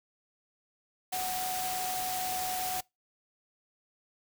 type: tone in noise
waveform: sine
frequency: 740 Hz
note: F#5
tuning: in tune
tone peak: -33 dBFS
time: 1.12-2.81 s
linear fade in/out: 10 ms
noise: white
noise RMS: -36 dBFS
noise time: 1.12-2.81 s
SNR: 0 dB
effects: noise-tail reverb RT60 0.2 s tail -24 dB re dry